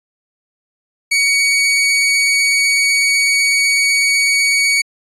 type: tone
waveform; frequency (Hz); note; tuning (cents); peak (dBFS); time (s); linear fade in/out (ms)
sawtooth; 2246; C#7; +22; -8; 1.11-4.82; 10
effects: resampled to 24000 Hz